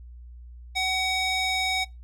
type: tone with band-pass filter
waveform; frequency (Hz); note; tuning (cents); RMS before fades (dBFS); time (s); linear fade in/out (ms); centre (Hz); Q
square; 753; F#5; +30; -26; 0.75-1.85; 20; 3400; 1.3
effects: noise-tail reverb RT60 0.2 s tail -21 dB re dry + added 60 Hz sine -41 dBFS peak until 2.03 s